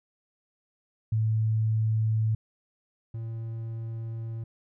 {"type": "tone pair in turn", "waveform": ["sine", "triangle"], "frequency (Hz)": [110, 113.55], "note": ["A2", "A#2"], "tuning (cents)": [0, -45], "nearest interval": "minor second", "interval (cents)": 55, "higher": "second", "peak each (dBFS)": [-22, -30], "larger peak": "first", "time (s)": [[1.12, 2.35], [3.14, 4.44]], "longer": "second", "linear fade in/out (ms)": 5, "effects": []}